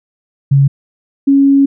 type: tone pair in turn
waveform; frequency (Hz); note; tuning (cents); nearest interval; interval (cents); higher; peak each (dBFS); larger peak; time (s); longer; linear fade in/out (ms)
sine; 138.59 / 276.6; C#3 / C#4; 0 / -4; octave; 1196; second; -5; neither; 0.51-0.68 / 1.27-1.66; second; 10
effects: none